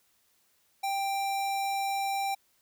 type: tone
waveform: square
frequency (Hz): 787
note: G5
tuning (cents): +7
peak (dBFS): -29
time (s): 0.83-2.35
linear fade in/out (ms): 10
effects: white hiss -69 dBFS RMS until 2.61 s